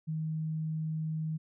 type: tone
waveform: sine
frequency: 157.6 Hz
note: D#3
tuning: 23 cents sharp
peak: -31 dBFS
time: 0.07-1.38 s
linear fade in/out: 20 ms
effects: none